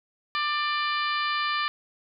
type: harmonic tone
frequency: 593 Hz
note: D5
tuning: 17 cents sharp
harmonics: 2 / 3 / 4 / 5 / 6 / 7 / 8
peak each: -27 / -31 / -33 / -35 / -37 / -38 / -39 dBFS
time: 0.35-1.68 s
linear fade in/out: 0 ms
effects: none